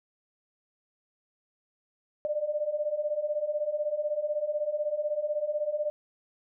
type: beating tone pair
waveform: sine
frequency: 587.3 / 603.3 Hz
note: D5 / D5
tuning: 0 / +46 cents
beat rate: 16 Hz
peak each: -32 / -29 dBFS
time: 2.25-5.9 s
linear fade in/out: 0 ms
effects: none